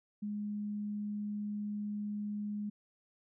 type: tone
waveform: sine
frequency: 207.7 Hz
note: G#3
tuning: in tune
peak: -35 dBFS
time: 0.22-2.7 s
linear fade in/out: 10 ms
effects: none